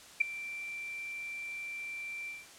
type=tone with ADSR envelope; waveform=sine; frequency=2349 Hz; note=D7; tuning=in tune; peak=-19 dBFS; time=0.2-2.47 s; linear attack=13 ms; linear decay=7 ms; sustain=-19 dB; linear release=190 ms; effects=white hiss -53 dBFS RMS until 2.58 s + low-pass 9000 Hz 12 dB/octave